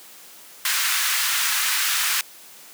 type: high-pass noise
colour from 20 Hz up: pink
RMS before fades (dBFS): -22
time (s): 0.65-2.21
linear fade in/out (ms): 2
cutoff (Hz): 1300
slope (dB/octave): 24
effects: white hiss -45 dBFS RMS until 2.73 s + high-pass 200 Hz 12 dB/octave